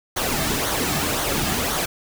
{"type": "noise with flanger", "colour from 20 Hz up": "pink", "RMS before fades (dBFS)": -23, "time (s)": [0.16, 1.86], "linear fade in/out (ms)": 10, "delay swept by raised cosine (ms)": [0.39, 2.09], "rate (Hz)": 1.9, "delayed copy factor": -0.55, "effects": []}